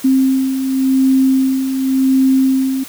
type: beating tone pair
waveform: sine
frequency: 263.8 / 264.7 Hz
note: C4 / C4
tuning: +14 / +20 cents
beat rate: 0.9 Hz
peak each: -19 / -11 dBFS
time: 0.04-2.84 s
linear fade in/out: 10 ms
effects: white hiss -34 dBFS RMS until 2.88 s